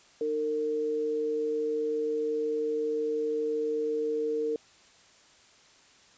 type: tone pair together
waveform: sine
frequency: 304.6 / 456.4 Hz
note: D#4 / A#4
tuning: -37 / -37 cents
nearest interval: perfect fifth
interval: 700 cents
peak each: -36 / -27 dBFS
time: 0.21-4.56 s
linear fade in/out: 2 ms
effects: white hiss -58 dBFS RMS until 6.17 s + resampled to 16000 Hz